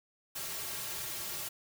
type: noise with comb filter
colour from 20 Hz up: white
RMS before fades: -39 dBFS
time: 0.35-1.49 s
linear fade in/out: 10 ms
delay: 4 ms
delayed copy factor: -1
effects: none